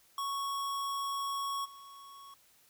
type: tone with level steps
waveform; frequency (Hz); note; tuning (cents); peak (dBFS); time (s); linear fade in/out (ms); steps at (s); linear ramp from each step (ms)
square; 1108.7; C#6; 0; -34 / -50; 0.18-2.34; 2; 1.64; 20
effects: white hiss -65 dBFS RMS until 2.69 s